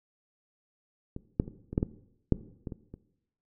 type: clicks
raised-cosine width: 3 ms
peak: -24 / -10 / -27 / -24 / -12 / -14 / -8 / -22 / -25 / -29 dBFS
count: 10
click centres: 1.164 / 1.399 / 1.479 / 1.73 / 1.779 / 1.829 / 2.323 / 2.672 / 2.722 / 2.94 s
effects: noise-tail reverb RT60 0.8 s tail -17 dB re dry